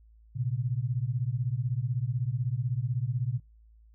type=beating tone pair; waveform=sine; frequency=116.54 / 132.54 Hz; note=A#2 / C3; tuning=0 / +23 cents; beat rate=16 Hz; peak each=-30 dBFS; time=0.35-3.4 s; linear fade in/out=20 ms; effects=noise-tail reverb RT60 0.2 s tail -22 dB re dry + added 55 Hz sine -54 dBFS peak until 3.94 s